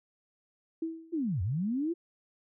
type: tone with exponential decay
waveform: sine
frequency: 325.8 Hz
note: E4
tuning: 20 cents flat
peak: -28 dBFS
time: 0.82-1.24 s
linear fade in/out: 5 ms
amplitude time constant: 91 ms
type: linear two-way sweep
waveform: sine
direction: down then up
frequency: 352.8 to 82.41 to 352.8 Hz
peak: -28 dBFS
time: 1.12-1.94 s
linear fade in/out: 20 ms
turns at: 1.42 s
effects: none